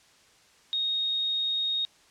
sine tone, 3729 Hz, A#7, in tune, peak -25 dBFS, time 0.73-1.85 s, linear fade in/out 0 ms, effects white hiss -59 dBFS RMS until 2.1 s + low-pass 7000 Hz 12 dB/octave

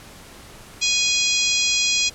harmonic tone, 827 Hz, G#5, 8 cents flat, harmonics 3 / 4 / 5 / 6 / 7 / 8 / 9, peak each -23 / -24 / -25 / -26 / -26 / -27 / -28 dBFS, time 0.81-2.1 s, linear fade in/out 20 ms, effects pink hiss -43 dBFS RMS until 2.14 s + low-pass 12000 Hz 12 dB/octave

